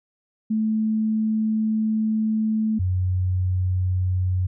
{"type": "tone pair in turn", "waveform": "sine", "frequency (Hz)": [218.2, 91.93], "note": ["A3", "F#2"], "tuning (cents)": [-14, -11], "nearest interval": "octave + minor third", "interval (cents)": 1497, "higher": "first", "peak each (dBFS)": -19, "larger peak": "neither", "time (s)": [[0.5, 2.79], [2.79, 4.47]], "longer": "first", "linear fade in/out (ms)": 10, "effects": []}